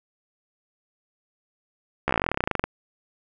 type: slowing click train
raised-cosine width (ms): 0.5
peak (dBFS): -7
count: 22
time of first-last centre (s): 2.08-2.64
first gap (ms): 14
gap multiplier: 1.06
effects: none